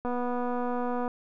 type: click train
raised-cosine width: 1 ms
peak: -19 dBFS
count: 253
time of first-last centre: 0.05-1.079 s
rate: 245 Hz
effects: none